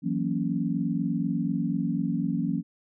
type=chord; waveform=sine; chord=F# dominant seventh; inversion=third; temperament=equal; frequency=164.81 / 185 / 233.1 / 277.2 Hz; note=E3 / F#3 / A#3 / C#4; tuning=0 / 0 / 0 / 0 cents; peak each=-30 dBFS; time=0.02-2.63 s; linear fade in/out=50 ms; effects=none